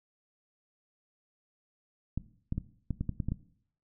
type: clicks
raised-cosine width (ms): 5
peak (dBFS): -19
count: 9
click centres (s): 2.176 / 2.524 / 2.58 / 2.907 / 3.01 / 3.093 / 3.202 / 3.286 / 3.32
effects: noise-tail reverb RT60 0.6 s tail -17 dB re dry